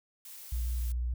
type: noise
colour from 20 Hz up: blue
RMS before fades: -47 dBFS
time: 0.25-0.92 s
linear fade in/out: 2 ms
type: tone with vibrato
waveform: sine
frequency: 60.5 Hz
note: B1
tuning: 35 cents flat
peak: -29 dBFS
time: 0.52-1.14 s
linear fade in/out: 5 ms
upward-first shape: sine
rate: 16 Hz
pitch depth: 26 cents each way
effects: none